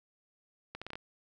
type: accelerating click train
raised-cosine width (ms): 0.3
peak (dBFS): -25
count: 6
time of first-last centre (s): 0.75-0.955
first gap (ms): 66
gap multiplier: 0.76
effects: none